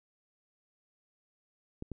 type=clicks; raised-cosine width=3 ms; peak=-26 dBFS; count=2; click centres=1.824 / 1.917 s; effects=none